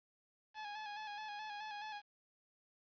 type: tone with vibrato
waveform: sawtooth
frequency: 843 Hz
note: G#5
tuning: 26 cents sharp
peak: -40 dBFS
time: 0.54-2.02 s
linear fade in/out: 50 ms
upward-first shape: square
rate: 4.7 Hz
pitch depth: 37 cents each way
effects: resampled to 11025 Hz + 11-bit